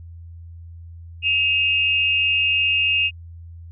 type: tone pair together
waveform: sine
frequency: 2551 / 2794 Hz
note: D#7 / F7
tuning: +43 / 0 cents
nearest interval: major second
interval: 157 cents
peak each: -19 dBFS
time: 1.22-3.11 s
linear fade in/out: 50 ms
effects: added 84 Hz sine -36 dBFS peak until 3.71 s